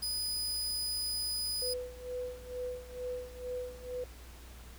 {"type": "tone", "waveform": "sawtooth", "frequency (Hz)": 4978, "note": "D#8", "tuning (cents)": 0, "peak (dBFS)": -30, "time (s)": [0.02, 1.74], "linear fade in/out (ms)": 10}
{"type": "tone with tremolo", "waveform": "sine", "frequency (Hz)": 498, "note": "B4", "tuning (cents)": 14, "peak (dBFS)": -34, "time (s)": [1.62, 4.04], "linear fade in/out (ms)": 2, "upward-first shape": "sine", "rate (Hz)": 2.2, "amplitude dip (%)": 85}
{"effects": ["added 60 Hz sine -49 dBFS peak until 4.78 s", "pink hiss -55 dBFS RMS until 4.78 s"]}